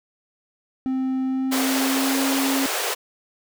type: tone with pitch glide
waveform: triangle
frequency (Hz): 261.6 to 270.8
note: C4 to C#4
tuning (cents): 0 to -40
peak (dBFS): -19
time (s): 0.86-2.66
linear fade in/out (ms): 0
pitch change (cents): +60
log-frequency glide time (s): 1.24-2.24
type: high-pass noise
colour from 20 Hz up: pink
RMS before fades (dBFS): -25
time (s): 1.51-2.95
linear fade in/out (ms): 20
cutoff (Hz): 390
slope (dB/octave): 48
effects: none